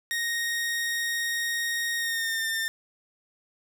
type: tone with pitch glide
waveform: sawtooth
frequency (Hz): 1864.7 to 1802.2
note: A#6 to A6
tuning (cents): 0 to +41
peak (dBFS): -23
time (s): 0.11-2.68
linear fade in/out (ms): 0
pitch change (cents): -59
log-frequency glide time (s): 1.97-2.44
effects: none